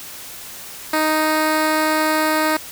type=tone with notch filter; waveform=10% pulse; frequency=311.1 Hz; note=D#4; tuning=in tune; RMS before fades=-18 dBFS; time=0.93-2.57 s; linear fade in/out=5 ms; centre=6300 Hz; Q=1.9; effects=white hiss -35 dBFS RMS until 2.71 s